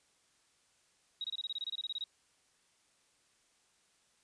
sine tone bursts, 3815 Hz, A#7, 39 cents sharp, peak -35 dBFS, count 15, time 1.21-2.04 s, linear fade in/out 2 ms, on 32 ms, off 25 ms, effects white hiss -71 dBFS RMS until 4.23 s + resampled to 22050 Hz

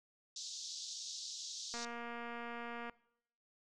white band-pass noise, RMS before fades -46 dBFS, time 0.36-1.85 s, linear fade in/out 2 ms, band 3600 to 6700 Hz, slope 48 dB/octave
click train, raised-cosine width 0.5 ms, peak -31 dBFS, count 274, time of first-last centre 1.74-2.897 s, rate 236 Hz
effects noise-tail reverb RT60 0.7 s tail -21 dB re dry

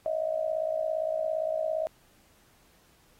sine tone with amplitude modulation, 635 Hz, D#5, 35 cents sharp, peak -23 dBFS, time 0.06-1.87 s, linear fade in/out 0 ms, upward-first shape sine, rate 57.5 Hz, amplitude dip 80%, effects pink hiss -63 dBFS RMS until 3.19 s + AAC 48 kbps

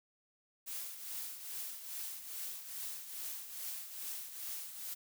blue noise with tremolo, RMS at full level -41 dBFS, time 0.66-4.95 s, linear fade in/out 20 ms, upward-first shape triangle, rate 2.4 Hz, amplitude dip 65%, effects none

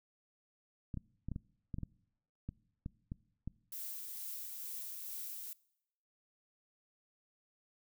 clicks, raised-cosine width 5 ms, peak -28 dBFS, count 12, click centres 0.942 / 0.973 / 1.286 / 1.317 / 1.361 / 1.742 / 1.785 / 1.833 / 2.49 / 2.861 / 3.119 / 3.476 s
violet noise with tremolo, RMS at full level -43 dBFS, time 3.72-5.53 s, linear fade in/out 2 ms, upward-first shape triangle, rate 2.2 Hz, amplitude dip 30%
effects noise-tail reverb RT60 0.8 s tail -23 dB re dry

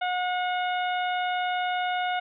harmonic tone, 725 Hz, F#5, 35 cents flat, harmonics 1 / 2 / 3 / 4 / 5, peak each -26 / -32 / -36 / -38 / -40 dBFS, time 0.01-2.2 s, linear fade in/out 10 ms, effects none

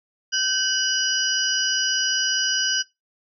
sine tone cluster, 1541 / 2958 / 4945 / 5780 Hz, G6 / F#7 / D#8 / F#8, -30 / -1 / -12 / -41 cents, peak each -25 dBFS, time 0.32-2.83 s, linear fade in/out 20 ms, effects noise-tail reverb RT60 0.2 s tail -21 dB re dry

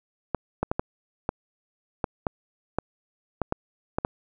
clicks, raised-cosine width 1 ms, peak -10 dBFS, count 12, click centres 0.347 / 0.63 / 0.715 / 0.795 / 1.291 / 2.042 / 2.268 / 2.786 / 3.417 / 3.524 / 3.985 / 4.049 s, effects none

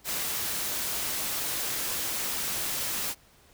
white noise, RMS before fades -31 dBFS, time 0.04-3.15 s, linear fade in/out 50 ms, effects pink hiss -59 dBFS RMS until 3.53 s

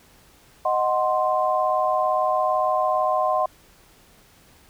sine chord, C diminished, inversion first, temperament equal, 622.3 / 740 / 1046.5 Hz, Eb5 / Gb5 / C6, 0 / 0 / 0 cents, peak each -23 dBFS, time 0.65-3.46 s, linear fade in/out 5 ms, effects pink hiss -54 dBFS RMS until 4.69 s

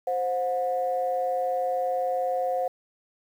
sine tone pair together, 523.7 / 724 Hz, C5 / F#5, +1 / -38 cents, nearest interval tritone, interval 561 cents, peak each -26 dBFS, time 0.07-2.68 s, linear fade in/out 5 ms, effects tanh soft clip ceiling -16 dBFS + 9-bit

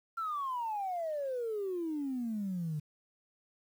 sine exponential sweep, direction down, 1376 to 146.83 Hz, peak -32 dBFS, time 0.17-2.8 s, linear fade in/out 10 ms, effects tanh soft clip ceiling -28 dBFS + 10-bit

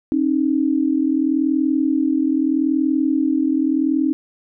sine tone pair together, 270.3 / 311.1 Hz, C#4 / D#4, -44 / 0 cents, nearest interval major second, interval 244 cents, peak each -18 dBFS, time 0.12-4.13 s, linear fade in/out 0 ms, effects none

